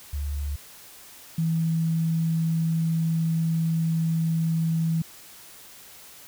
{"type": "tone pair in turn", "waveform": "sine", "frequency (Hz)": [72, 163.18], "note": ["D2", "E3"], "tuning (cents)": [-34, -17], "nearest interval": "octave + major second", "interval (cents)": 1417, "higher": "second", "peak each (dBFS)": [-26, -21], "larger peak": "second", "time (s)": [[0.13, 0.56], [1.38, 5.02]], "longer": "second", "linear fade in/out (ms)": 5, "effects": ["white hiss -47 dBFS RMS until 6.27 s"]}